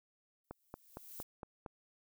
violet noise with exponential growth, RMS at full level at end -46 dBFS, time 0.44-1.23 s, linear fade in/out 5 ms, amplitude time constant 170 ms
click train, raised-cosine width 1 ms, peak -30 dBFS, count 6, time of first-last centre 0.51-1.662 s, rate 4.34 Hz
effects none

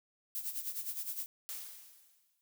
violet noise with tremolo, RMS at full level -37 dBFS, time 0.35-1.26 s, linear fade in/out 0 ms, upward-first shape sine, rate 9.7 Hz, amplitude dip 70%
blue noise with exponential decay, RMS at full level -40 dBFS, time 1.49-2.41 s, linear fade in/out 0 ms, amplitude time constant 200 ms
effects none

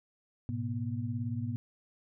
sine tone cluster, 106.3 / 124.2 / 240.6 Hz, G#2 / B2 / B3, +41 / +10 / -45 cents, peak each -35 / -37 / -37 dBFS, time 0.49-1.56 s, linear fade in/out 0 ms, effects none

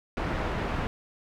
pink low-pass noise, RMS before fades -30 dBFS, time 0.17-0.87 s, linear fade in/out 0 ms, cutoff 1900 Hz, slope 12 dB/octave, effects none

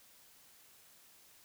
silence, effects white hiss -62 dBFS RMS until 1.44 s

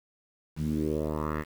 10% pulse tone with low-pass filter sweep, 76.6 Hz, D#2, 27 cents flat, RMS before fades -30 dBFS, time 0.56-1.45 s, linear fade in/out 50 ms, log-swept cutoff 160 to 2000 Hz, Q 2.8, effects 8-bit

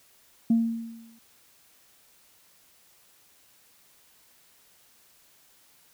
sine tone with exponential decay, 228.9 Hz, A#3, 31 cents flat, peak -15 dBFS, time 0.5-1.19 s, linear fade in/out 5 ms, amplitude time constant 150 ms, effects tanh soft clip ceiling -14 dBFS + white hiss -60 dBFS RMS until 5.93 s

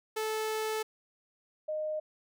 sawtooth / sine tone pair in turn, 435.9 / 616.3 Hz, A4 / D#5, -16 / -17 cents, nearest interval tritone, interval 599 cents, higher second, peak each -27 / -31 dBFS, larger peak first, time 0.16-0.83 / 1.68-2 s, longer first, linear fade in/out 10 ms, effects none

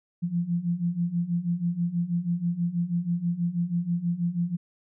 sine beating tone pair, 169.2 / 175.4 Hz, E3 / F3, +45 / +8 cents, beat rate 6.2 Hz, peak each -29 / -26 dBFS, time 0.22-4.57 s, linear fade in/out 20 ms, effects none

